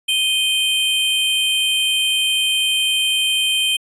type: tone pair together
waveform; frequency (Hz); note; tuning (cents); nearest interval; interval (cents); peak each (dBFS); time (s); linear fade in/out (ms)
square; 2489 / 3132; D#7 / G7; 0 / -2; major third; 398; -23 / -17; 0.08-3.77; 10
effects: resampled to 32000 Hz